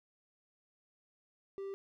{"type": "tone", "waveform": "triangle", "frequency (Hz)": 392, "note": "G4", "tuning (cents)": 0, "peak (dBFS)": -37, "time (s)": [1.58, 1.74], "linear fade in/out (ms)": 0, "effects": []}